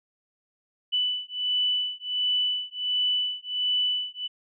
sine beating tone pair, 2982 / 2983.4 Hz, F#7 / F#7, +13 / +14 cents, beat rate 1.4 Hz, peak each -27 dBFS, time 0.92-4.28 s, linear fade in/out 20 ms, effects none

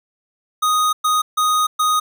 square tone bursts at uneven times, 1244.5 Hz, D#6, in tune, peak -15 dBFS, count 4, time 0.62-0.93 / 1.04-1.22 / 1.37-1.67 / 1.79-2 s, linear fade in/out 10 ms, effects none

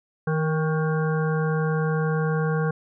harmonic tone with a mistuned harmonic, 158.2 Hz, D#3, 29 cents sharp, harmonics 1 / 3 / 5 / 7 / 9 / 10, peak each -22 / -27 / -35 / -35 / -35 / -36 dBFS, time 0.27-2.71 s, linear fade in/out 5 ms, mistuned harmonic 3, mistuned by -25 cents, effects none

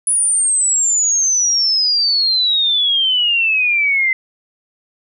sine exponential sweep, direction down, 9956 to 2050 Hz, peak -12 dBFS, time 0.07-4.13 s, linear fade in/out 2 ms, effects none

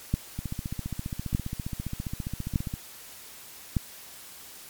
two click trains, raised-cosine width 5 ms, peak -19 / -11 dBFS, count 36 / 4, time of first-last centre 0.39-2.739 / 0.14-3.768 s, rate 14.9 / 0.827 Hz, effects white hiss -46 dBFS RMS until 4.69 s + MP3 96 kbps

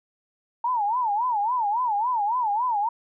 sine tone with vibrato, 906 Hz, A#5, 50 cents flat, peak -21 dBFS, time 0.64-2.89 s, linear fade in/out 5 ms, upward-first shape sine, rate 3.6 Hz, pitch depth 200 cents each way, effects none

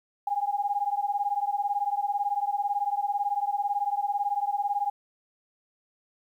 sine beating tone pair, 805 / 823 Hz, G5 / G#5, +46 / -16 cents, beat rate 18 Hz, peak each -28 / -28 dBFS, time 0.27-4.9 s, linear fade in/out 5 ms, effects 10-bit

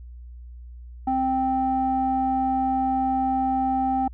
square tone with low-pass filter, 261.6 Hz, C4, in tune, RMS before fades -23 dBFS, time 1.07-4.08 s, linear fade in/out 5 ms, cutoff 800 Hz, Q 4.9, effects added 60 Hz sine -38 dBFS peak until 4.13 s

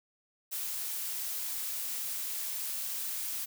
blue noise, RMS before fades -36 dBFS, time 0.51-3.46 s, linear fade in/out 20 ms, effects none

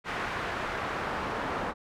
brown noise with band-pass filter sweep, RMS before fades -33 dBFS, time 0.04-1.74 s, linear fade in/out 50 ms, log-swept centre 1700 to 1100 Hz, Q 1.1, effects none

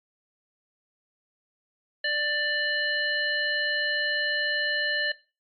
harmonic tone, 591 Hz, D5, 11 cents sharp, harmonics 1 / 3 / 5 / 7, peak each -34 / -26 / -32 / -31 dBFS, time 2.04-5.12 s, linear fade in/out 5 ms, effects noise-tail reverb RT60 0.3 s tail -18 dB re dry + MP3 48 kbps

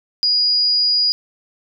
sine tone, 4893 Hz, D#8, 30 cents flat, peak -13 dBFS, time 0.23-1.12 s, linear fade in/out 0 ms, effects none

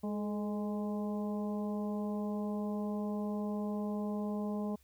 harmonic tone with a mistuned harmonic, 207.3 Hz, G#3, 3 cents flat, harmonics 1 / 2 / 3 / 4 / 5, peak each -34 / -42 / -44 / -48 / -50 dBFS, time 0.03-4.76 s, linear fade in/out 10 ms, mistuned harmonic 2, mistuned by +43 cents, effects added 68 Hz sine -65 dBFS peak until 4.83 s + white hiss -70 dBFS RMS until 4.83 s

